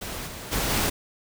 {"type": "noise with level steps", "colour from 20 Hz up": "pink", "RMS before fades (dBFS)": [-34, -38, -26, -24], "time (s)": [0.01, 0.9], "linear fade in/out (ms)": 10, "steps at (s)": [0.26, 0.51, 0.69], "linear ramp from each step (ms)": 20, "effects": []}